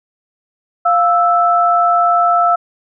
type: tone pair together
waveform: sine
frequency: 698.5 / 1318.6 Hz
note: F5 / E6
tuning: 0 / 0 cents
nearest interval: major seventh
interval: 1100 cents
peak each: -12 dBFS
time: 0.85-2.56 s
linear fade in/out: 10 ms
effects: none